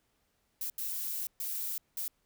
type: noise bursts at uneven times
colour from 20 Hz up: violet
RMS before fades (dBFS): -36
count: 4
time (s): 0.61-0.7 / 0.78-1.27 / 1.4-1.78 / 1.97-2.08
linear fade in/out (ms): 2
effects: pink hiss -75 dBFS RMS until 2.25 s